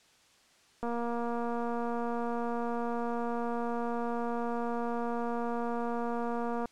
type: click train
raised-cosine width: 1 ms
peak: -22 dBFS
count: 1376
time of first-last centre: 0.83-6.656 s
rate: 236 Hz
effects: white hiss -63 dBFS RMS until 6.71 s + low-pass 7000 Hz 12 dB/octave